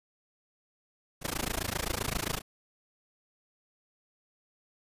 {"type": "noise with amplitude modulation", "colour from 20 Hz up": "pink", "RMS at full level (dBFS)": -29, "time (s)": [1.21, 2.42], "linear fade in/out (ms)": 50, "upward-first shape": "sine", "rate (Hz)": 27.6, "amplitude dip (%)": 100, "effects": ["resampled to 32000 Hz"]}